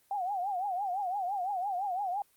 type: tone with vibrato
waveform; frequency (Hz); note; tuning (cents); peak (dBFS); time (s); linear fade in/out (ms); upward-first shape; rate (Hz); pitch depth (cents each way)
sine; 764; G5; -45; -30; 0.11-2.22; 2; triangle; 5.9; 170
effects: white hiss -67 dBFS RMS until 2.36 s + Opus 24 kbps

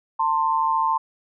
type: tone pair together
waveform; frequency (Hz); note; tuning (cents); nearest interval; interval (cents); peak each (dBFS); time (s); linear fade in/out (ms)
sine; 896 / 1049.6; A5 / C6; +31 / +5; minor third; 274; -21; 0.19-0.98; 10
effects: none

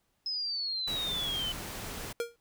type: exponential sweep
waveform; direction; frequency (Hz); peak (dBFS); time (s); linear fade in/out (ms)
sine; down; 5160 to 3005; -31; 0.26-1.52; 2
type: noise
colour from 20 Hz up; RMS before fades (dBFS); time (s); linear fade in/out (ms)
pink; -40; 0.87-2.13; 10
type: tone with exponential decay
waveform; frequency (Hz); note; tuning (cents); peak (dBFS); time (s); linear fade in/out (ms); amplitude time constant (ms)
square; 470; A#4; +14; -27; 2.2-2.36; 1; 34
effects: pink hiss -75 dBFS RMS until 2.4 s

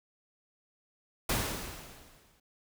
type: noise with exponential decay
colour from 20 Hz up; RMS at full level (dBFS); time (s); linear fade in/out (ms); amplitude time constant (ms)
pink; -28; 1.29-2.4; 5; 240
effects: none

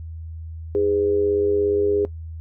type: tone with amplitude modulation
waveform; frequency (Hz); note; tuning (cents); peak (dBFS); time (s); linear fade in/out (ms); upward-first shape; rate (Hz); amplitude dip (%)
sine; 410; G#4; -22; -14; 0.75-2.05; 0; sine; 97.1; 65
effects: noise-tail reverb RT60 0.1 s tail -18 dB re dry + added 81 Hz sine -31 dBFS peak until 2.4 s

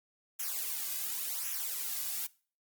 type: noise with flanger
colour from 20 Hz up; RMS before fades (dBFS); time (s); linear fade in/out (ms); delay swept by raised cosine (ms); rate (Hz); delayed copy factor
blue; -36; 0.39-2.27; 10; 0.22 to 2.22; 0.91; -0.75
effects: noise-tail reverb RT60 0.4 s tail -22 dB re dry + Opus 48 kbps

